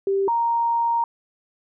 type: tone pair in turn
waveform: sine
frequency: 392 / 932.3 Hz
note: G4 / A#5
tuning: 0 / 0 cents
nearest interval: octave + minor third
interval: 1500 cents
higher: second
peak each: -18 dBFS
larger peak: neither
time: 0.07-0.28 / 0.28-1.04 s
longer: second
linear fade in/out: 2 ms
effects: none